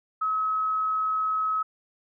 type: tone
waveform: sine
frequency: 1282 Hz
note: E6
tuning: 49 cents flat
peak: -23 dBFS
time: 0.21-1.63 s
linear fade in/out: 10 ms
effects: none

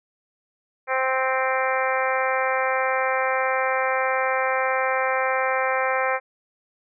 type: harmonic tone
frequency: 261.6 Hz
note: C4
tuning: in tune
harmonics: 2 / 3 / 4 / 5 / 6 / 7 / 8 / 9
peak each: -25 / -27 / -28 / -29 / -30 / -30 / -31 / -32 dBFS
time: 0.87-6.2 s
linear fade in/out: 50 ms
effects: none

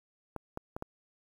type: clicks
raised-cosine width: 1 ms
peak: -23 dBFS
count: 4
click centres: 0.363 / 0.574 / 0.765 / 0.824 s
effects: 9-bit

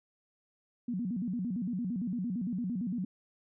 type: tone with vibrato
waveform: sine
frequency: 210 Hz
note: G#3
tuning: 19 cents sharp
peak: -31 dBFS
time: 0.88-3.05 s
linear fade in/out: 5 ms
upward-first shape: square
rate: 8.8 Hz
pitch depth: 240 cents each way
effects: none

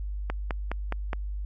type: click train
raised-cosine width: 0.5 ms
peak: -15 dBFS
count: 5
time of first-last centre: 0.3-1.132 s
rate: 4.81 Hz
effects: added 50 Hz sine -30 dBFS peak until 1.45 s

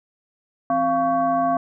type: tone with frequency modulation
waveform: sine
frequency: 692 Hz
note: F5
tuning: 16 cents flat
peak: -17 dBFS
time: 0.7-1.57 s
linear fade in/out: 2 ms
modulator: 429 Hz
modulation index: 0.9
effects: none

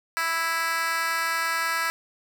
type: tone with high-pass filter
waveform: 10% pulse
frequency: 329.6 Hz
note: E4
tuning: in tune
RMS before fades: -26 dBFS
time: 0.17-1.9 s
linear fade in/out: 0 ms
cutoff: 1400 Hz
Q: 1.5
effects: none

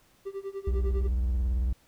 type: tone with tremolo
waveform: triangle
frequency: 392 Hz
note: G4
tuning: in tune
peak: -29 dBFS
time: 0.25-1.08 s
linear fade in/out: 20 ms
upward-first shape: sine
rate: 10 Hz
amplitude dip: 90%
type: tone with vibrato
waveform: triangle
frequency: 61.7 Hz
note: B1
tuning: 1 cent flat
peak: -22 dBFS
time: 0.67-1.73 s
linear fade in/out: 5 ms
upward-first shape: triangle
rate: 18 Hz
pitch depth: 240 cents each way
effects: pink hiss -63 dBFS RMS until 1.87 s

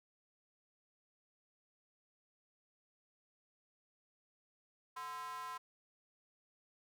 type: tone with high-pass filter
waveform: square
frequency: 147.1 Hz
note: D3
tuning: 3 cents sharp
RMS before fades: -45 dBFS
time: 4.96-5.58 s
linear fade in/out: 10 ms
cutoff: 1100 Hz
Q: 7.4
effects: none

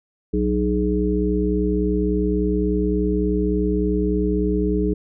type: harmonic tone with a mistuned harmonic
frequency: 61.74 Hz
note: B1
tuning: in tune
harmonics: 1 / 3 / 5 / 7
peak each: -23 / -23 / -23 / -23 dBFS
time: 0.33-4.94 s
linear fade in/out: 10 ms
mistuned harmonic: 7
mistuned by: -55 cents
effects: none

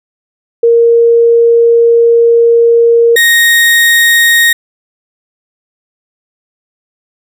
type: tone pair in turn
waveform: sine / 35% pulse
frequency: 466.2 / 1864.8 Hz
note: A#4 / A#6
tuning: 0 / 0 cents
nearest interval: 2 octaves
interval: 2400 cents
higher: second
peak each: -3 dBFS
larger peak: neither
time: 0.63-3.16 / 3.16-4.53 s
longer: first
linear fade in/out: 5 ms
effects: none

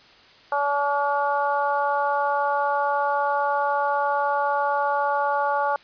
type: harmonic tone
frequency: 285.4 Hz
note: D4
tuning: 49 cents flat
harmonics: 2 / 3 / 4 / 5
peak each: -26 / -23 / -27 / -29 dBFS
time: 0.52-5.76 s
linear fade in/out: 2 ms
effects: white hiss -51 dBFS RMS until 5.83 s + resampled to 11025 Hz

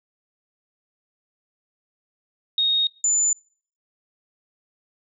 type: tone pair in turn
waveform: sine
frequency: 3729 / 7039 Hz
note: A#7 / A8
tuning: 0 / 0 cents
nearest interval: major seventh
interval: 1100 cents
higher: second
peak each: -17 dBFS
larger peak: neither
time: 2.58-2.87 / 3.04-3.33 s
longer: neither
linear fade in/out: 2 ms
effects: noise-tail reverb RT60 0.5 s tail -26 dB re dry

